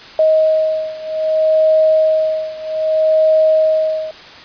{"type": "beating tone pair", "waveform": "sine", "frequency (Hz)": [629, 629.63], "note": ["D#5", "D#5"], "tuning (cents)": [19, 20], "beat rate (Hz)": 0.63, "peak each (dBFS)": [-13, -15], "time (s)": [0.19, 4.11], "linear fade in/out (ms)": 2, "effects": ["white hiss -36 dBFS RMS until 4.44 s", "resampled to 11025 Hz"]}